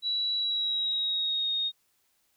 sine tone with pitch glide, 3922 to 3717 Hz, B7 to A#7, -13 to -6 cents, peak -26 dBFS, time 0.02-1.72 s, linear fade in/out 50 ms, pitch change -93 cents, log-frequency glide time 0.35-1.51 s, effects white hiss -71 dBFS RMS until 2.36 s

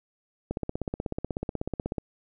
click train, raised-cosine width 2 ms, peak -16 dBFS, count 25, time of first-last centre 0.51-1.982 s, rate 16.3 Hz, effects none

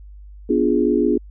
sine chord, B diminished seventh, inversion none, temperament equal, 246.9 / 293.7 / 349.2 / 415.3 Hz, B3 / D4 / F4 / Ab4, 0 / 0 / 0 / 0 cents, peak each -20 dBFS, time 0.49-1.18 s, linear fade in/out 10 ms, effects added 50 Hz sine -37 dBFS peak until 1.3 s

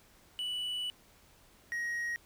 triangle tone pair in turn, 2960 / 1886.9 Hz, F#7 / A#6, 0 / +21 cents, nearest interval minor sixth, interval 779 cents, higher first, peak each -32 / -31 dBFS, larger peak second, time 0.39-0.9 / 1.72-2.16 s, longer first, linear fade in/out 0 ms, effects pink hiss -62 dBFS RMS until 2.25 s

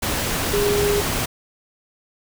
sine tone in noise, 409.8 Hz, G#4, 23 cents flat, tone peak -18 dBFS, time 0.53-1.01 s, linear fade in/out 10 ms, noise pink, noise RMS -23 dBFS, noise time 0.02-1.26 s, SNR +2 dB, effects none

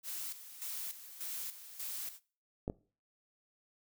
blue noise with tremolo, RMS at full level -41 dBFS, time 0.03-2.2 s, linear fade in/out 50 ms, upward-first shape square, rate 1.7 Hz, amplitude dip 70%
clicks, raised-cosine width 2 ms, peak -23 dBFS, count 2, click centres 2.679 / 2.699 s
effects noise-tail reverb RT60 0.4 s tail -21 dB re dry

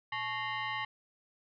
sine tone with frequency modulation, 119.3 Hz, A#2, 41 cents sharp, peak -33 dBFS, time 0.12-0.85 s, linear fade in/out 5 ms, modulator 983 Hz, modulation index 2.6, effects none

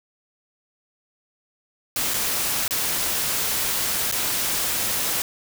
white noise with dropouts, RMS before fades -24 dBFS, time 1.96-5.22 s, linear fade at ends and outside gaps 1 ms, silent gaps 2.137-2.141 / 2.679-2.708 / 4.114-4.123 s, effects none

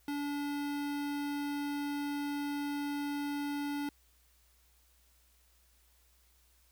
square tone with notch filter, 288 Hz, D4, 34 cents flat, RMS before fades -36 dBFS, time 0.08-3.89 s, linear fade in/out 2 ms, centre 7100 Hz, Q 1.9, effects added 60 Hz sine -67 dBFS peak until 6.71 s + white hiss -69 dBFS RMS until 6.71 s

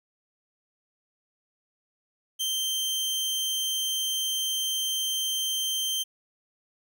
sawtooth tone, 3136 Hz, G7, in tune, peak -23 dBFS, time 2.39-6.04 s, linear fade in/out 20 ms, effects none

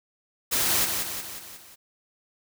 white noise with echo, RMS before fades -24 dBFS, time 0.51-0.86 s, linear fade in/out 20 ms, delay 180 ms, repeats 5, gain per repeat -5 dB, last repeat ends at 1.76 s, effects none

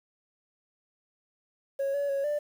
sine tone with pitch steps, 550 / 568 / 553 / 590 Hz, C#5 / C#5 / C#5 / D5, -14 / +42 / -4 / +8 cents, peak -24 dBFS, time 1.79-2.39 s, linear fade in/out 10 ms, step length 150 ms, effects tanh soft clip ceiling -25 dBFS + 9-bit

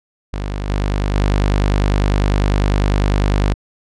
sawtooth tone with level steps, 50 Hz, G1, 35 cents sharp, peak -17 / -12 / -9 dBFS, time 0.33-3.54 s, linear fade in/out 5 ms, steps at 0.69 / 1.15 s, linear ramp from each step 2 ms, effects low-pass 6000 Hz 12 dB/octave

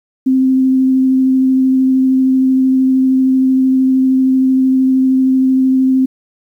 sine tone with vibrato, 261.6 Hz, C4, in tune, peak -8 dBFS, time 0.26-6.06 s, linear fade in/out 10 ms, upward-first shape sine, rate 13 Hz, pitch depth 10 cents each way, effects 8-bit

